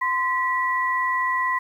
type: tone pair together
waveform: sine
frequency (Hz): 1031.4 / 1947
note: C6 / B6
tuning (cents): -25 / -25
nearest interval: major seventh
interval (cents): 1100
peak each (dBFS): -22 / -24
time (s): 0.01-1.59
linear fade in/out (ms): 10
effects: 9-bit